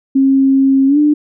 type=tone with pitch glide; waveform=sine; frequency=269.7 to 297.5 Hz; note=C#4 to D4; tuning=-47 to +22 cents; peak=-7 dBFS; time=0.15-1.14 s; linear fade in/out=10 ms; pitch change=+169 cents; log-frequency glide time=0.87-0.98 s; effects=none